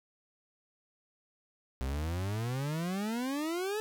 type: exponential sweep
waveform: 40% pulse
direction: up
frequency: 63 to 440 Hz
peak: -31 dBFS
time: 1.81-3.8 s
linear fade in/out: 0 ms
effects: none